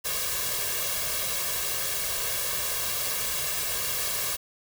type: noise with comb filter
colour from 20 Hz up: white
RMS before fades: -29 dBFS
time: 0.04-4.37 s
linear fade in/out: 20 ms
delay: 1.8 ms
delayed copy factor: +0.75
effects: none